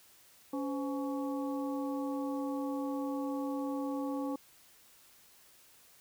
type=harmonic tone with a mistuned harmonic; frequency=280 Hz; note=C#4; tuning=18 cents sharp; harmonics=1 / 2 / 3 / 4; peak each=-34 / -40 / -44 / -46 dBFS; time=0.53-4.36 s; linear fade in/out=5 ms; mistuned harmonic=2; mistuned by=-140 cents; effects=white hiss -61 dBFS RMS until 6 s